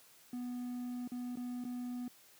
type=tone with dropouts; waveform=triangle; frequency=246.2 Hz; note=B3; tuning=5 cents flat; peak=-36 dBFS; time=0.33-2.08 s; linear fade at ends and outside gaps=2 ms; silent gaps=1.076-1.118 / 1.356-1.371 / 1.64-1.65 s; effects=white hiss -62 dBFS RMS until 2.39 s + high-pass 100 Hz 12 dB/octave